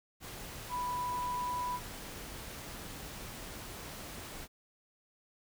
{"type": "tone in noise", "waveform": "sine", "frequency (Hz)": 987.8, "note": "B5", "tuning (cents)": 0, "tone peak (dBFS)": -33, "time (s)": [0.69, 1.8], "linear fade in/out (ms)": 50, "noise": "pink", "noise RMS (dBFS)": -45, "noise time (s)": [0.2, 4.48], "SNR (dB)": 9, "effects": []}